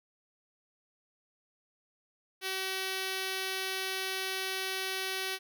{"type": "tone with notch filter", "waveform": "5% pulse", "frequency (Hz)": 380, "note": "F#4", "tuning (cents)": 46, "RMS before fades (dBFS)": -35, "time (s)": [2.41, 5.39], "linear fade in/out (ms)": 50, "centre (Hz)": 960, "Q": 1.6, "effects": []}